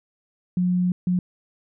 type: tone bursts at uneven times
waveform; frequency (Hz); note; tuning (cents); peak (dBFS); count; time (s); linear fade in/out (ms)
sine; 180; F#3; -47; -18; 2; 0.57-0.92 / 1.07-1.19; 2
effects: none